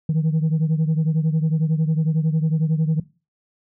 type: beating tone pair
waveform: sine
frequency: 156 / 167 Hz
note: D#3 / E3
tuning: +5 / +23 cents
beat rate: 11 Hz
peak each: -16 / -21 dBFS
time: 0.09-3 s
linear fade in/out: 5 ms
effects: noise-tail reverb RT60 0.3 s tail -19 dB re dry + tanh soft clip ceiling -14 dBFS